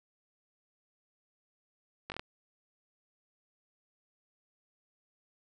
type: slowing click train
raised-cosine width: 0.3 ms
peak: -22 dBFS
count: 5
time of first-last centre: 2.1-2.195 s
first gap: 19 ms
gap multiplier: 1.15
effects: none